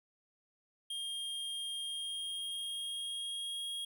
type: tone with pitch glide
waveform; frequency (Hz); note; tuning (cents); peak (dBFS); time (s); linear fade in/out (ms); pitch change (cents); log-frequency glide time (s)
square; 3221 to 3274; G7 to G#7; +46 to -25; -38; 0.9-3.85; 5; +29; 1.78-3.63
effects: none